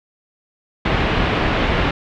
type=low-pass noise; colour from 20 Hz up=pink; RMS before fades=-18 dBFS; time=0.85-1.91 s; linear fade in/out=5 ms; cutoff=3200 Hz; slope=24 dB/octave; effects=none